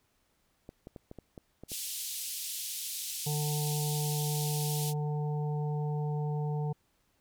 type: clicks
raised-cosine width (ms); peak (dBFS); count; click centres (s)
2; -31; 8; 0.691 / 0.871 / 0.962 / 1.114 / 1.187 / 1.378 / 1.636 / 1.718
type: band-pass noise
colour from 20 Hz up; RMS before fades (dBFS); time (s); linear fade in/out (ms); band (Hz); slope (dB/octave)
white; -38; 1.68-4.94; 50; 3000 to 14000; 24
type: harmonic tone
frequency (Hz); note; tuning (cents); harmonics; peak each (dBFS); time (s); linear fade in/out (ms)
149.1; D3; +27; 1 / 3 / 5 / 6; -30 / -40 / -44 / -46; 3.26-6.73; 10
effects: pink hiss -73 dBFS RMS until 7.2 s